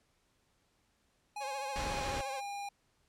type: tone with pitch glide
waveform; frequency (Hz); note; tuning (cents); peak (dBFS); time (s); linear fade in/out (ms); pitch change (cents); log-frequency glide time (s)
square; 830.6 to 807; G#5 to G#5; 0 to -50; -39; 1.36-2.69; 5; -50; 1.88-2.31
type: tone with vibrato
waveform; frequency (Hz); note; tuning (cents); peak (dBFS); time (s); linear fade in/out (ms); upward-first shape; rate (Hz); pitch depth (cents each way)
sawtooth; 540; C#5; -45; -37; 1.4-2.41; 20; triangle; 14; 79
type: low-pass noise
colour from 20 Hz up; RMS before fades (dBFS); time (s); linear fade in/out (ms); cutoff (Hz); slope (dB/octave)
pink; -39; 1.76-2.21; 0; 6200; 12
effects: pink hiss -74 dBFS RMS until 3.08 s + low-pass 10000 Hz 12 dB/octave